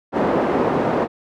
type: band-pass noise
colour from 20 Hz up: pink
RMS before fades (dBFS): -19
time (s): 0.12-1.08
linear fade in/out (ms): 50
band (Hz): 260 to 840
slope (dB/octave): 12
effects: none